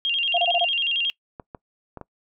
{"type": "tone with vibrato", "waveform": "sine", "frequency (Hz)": 3000, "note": "F#7", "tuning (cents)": 23, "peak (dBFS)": -20, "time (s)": [0.05, 1.1], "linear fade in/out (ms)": 0, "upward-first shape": "square", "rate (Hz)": 11, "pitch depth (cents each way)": 130}
{"type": "tone bursts", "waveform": "sine", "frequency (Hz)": 697, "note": "F5", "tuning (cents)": -4, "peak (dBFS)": -19, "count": 5, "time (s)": [0.34, 0.65], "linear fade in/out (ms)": 5, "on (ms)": 42, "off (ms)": 25}
{"type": "clicks", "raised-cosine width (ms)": 1, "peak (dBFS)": -22, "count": 4, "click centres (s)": [1.398, 1.548, 1.973, 2.013]}
{"effects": ["noise-tail reverb RT60 0.1 s tail -23 dB re dry"]}